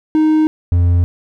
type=tone pair in turn; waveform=triangle; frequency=311.1 / 87.3 Hz; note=D#4 / F2; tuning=0 / 0 cents; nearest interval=octave + minor seventh; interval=2200 cents; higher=first; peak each=-7 dBFS; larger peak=neither; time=0.15-0.47 / 0.72-1.04 s; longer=neither; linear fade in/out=0 ms; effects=none